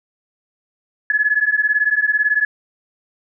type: beating tone pair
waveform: sine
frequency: 1695 / 1713 Hz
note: G#6 / A6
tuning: +35 / -47 cents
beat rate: 18 Hz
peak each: -17 dBFS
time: 1.1-2.45 s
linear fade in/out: 2 ms
effects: none